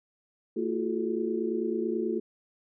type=tone cluster; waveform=sine; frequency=224.8 / 337 / 366.2 / 428.7 Hz; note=A3 / E4 / F#4 / A4; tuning=+37 / +38 / -18 / -45 cents; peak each=-33 / -32 / -31 / -34 dBFS; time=0.56-2.2 s; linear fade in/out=10 ms; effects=none